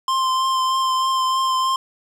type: tone with vibrato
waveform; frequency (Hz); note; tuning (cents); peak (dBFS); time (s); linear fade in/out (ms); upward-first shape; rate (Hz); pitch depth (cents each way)
square; 1047; C6; +1; -18; 0.08-1.76; 2; triangle; 3.2; 18
effects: low-pass 8000 Hz 12 dB/octave + 8-bit